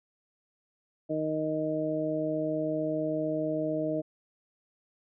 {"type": "harmonic tone", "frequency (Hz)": 155.56, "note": "D#3", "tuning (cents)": 0, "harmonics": [1, 2, 3, 4], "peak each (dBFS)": [-38, -31, -36, -31], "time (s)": [1.09, 4.02], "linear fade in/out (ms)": 20, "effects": []}